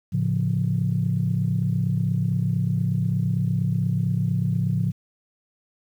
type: chord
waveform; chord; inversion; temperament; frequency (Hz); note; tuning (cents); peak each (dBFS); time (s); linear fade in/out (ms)
sine; A augmented; none; equal; 110 / 138.59 / 174.61; A2 / C#3 / E#3; 0 / 0 / 0; -24; 0.12-4.92; 20
effects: tanh soft clip ceiling -11 dBFS + 9-bit